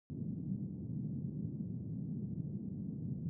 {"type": "band-pass noise", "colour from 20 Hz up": "white", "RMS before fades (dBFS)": -41, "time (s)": [0.1, 3.29], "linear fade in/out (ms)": 0, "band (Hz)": [110, 210], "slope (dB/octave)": 24, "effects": []}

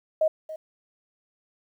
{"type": "tone with echo", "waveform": "sine", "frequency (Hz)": 629, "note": "D#5", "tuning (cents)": 19, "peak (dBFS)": -18, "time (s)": [0.21, 0.28], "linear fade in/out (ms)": 5, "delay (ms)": 280, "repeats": 1, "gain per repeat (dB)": -15, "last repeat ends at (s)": 0.56, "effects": ["10-bit"]}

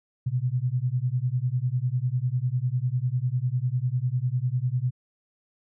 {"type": "beating tone pair", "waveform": "sine", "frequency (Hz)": [120.6, 130.6], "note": ["B2", "C3"], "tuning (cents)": [-41, -3], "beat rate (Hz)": 10, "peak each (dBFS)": -26, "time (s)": [0.26, 4.91], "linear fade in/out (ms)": 10, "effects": []}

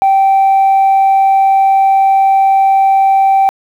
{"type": "tone", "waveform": "sine", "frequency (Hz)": 778, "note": "G5", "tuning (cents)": -13, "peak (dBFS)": -4, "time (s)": [0.02, 3.49], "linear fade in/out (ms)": 0, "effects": ["tanh soft clip ceiling -4 dBFS", "7-bit"]}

